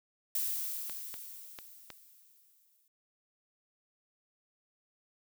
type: noise with exponential decay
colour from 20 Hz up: violet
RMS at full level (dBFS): -32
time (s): 0.35-2.88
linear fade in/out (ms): 2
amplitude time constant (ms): 550
type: clicks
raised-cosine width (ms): 0.2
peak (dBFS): -26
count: 4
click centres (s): 0.897 / 1.141 / 1.588 / 1.903
effects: none